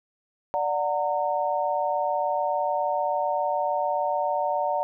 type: chord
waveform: sine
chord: D augmented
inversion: none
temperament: just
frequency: 587.3 / 734.2 / 917.7 Hz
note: D5 / F#5 / A#5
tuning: 0 / -14 / -27 cents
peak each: -27 dBFS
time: 0.54-4.83 s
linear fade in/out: 0 ms
effects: none